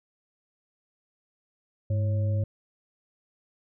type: harmonic tone with a mistuned harmonic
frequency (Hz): 110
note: A2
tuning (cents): 0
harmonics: 1 / 2 / 3 / 5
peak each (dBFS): -23 / -41 / -45 / -37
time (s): 1.9-2.44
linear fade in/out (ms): 5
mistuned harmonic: 1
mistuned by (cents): -130
effects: none